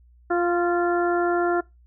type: harmonic tone with a mistuned harmonic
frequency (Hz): 349.2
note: F4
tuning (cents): 0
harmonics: 1 / 2 / 3 / 4 / 5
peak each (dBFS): -21 / -25 / -34 / -27 / -36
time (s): 0.3-1.61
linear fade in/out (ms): 10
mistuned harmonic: 4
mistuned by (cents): -17
effects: noise-tail reverb RT60 0.2 s tail -22 dB re dry + added 60 Hz sine -51 dBFS peak until 1.86 s